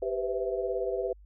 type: chord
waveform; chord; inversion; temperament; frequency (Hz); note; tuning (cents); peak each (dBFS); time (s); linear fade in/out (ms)
sine; C major seventh; second; equal with one note detuned; 392 / 493.9 / 511.3 / 659.3; G4 / B4 / C5 / E5; 0 / 0 / -40 / 0; -32 / -34 / -34 / -35; 0.02-1.13; 5
effects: added 50 Hz sine -50 dBFS peak until 1.25 s